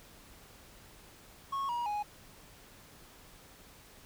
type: tone with pitch steps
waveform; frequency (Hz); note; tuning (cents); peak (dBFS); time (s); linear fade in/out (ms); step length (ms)
triangle; 1097 / 955 / 831.4; C#6 / A#5 / G#5; -18 / +42 / +2; -30; 1.52-2.03; 10; 170
effects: pink hiss -56 dBFS RMS until 4.05 s